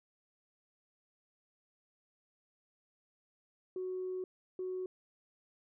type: tone bursts at uneven times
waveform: sine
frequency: 370 Hz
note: F#4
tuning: in tune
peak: -35 dBFS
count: 2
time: 3.76-4.24 / 4.59-4.86 s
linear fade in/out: 2 ms
effects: tanh soft clip ceiling -31 dBFS